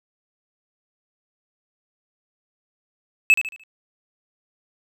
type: tone with echo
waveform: triangle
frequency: 2600 Hz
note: E7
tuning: 24 cents flat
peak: -8 dBFS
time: 3.3-3.34 s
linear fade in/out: 0 ms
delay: 74 ms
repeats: 4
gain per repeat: -9 dB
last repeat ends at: 3.636 s
effects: none